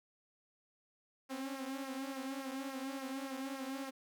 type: tone with flanger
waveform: sawtooth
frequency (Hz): 268.3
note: C4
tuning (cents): +44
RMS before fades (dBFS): -42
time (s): 1.29-3.91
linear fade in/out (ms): 20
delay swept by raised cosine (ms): 0.25 to 5.95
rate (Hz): 3.5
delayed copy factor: -0.65
effects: none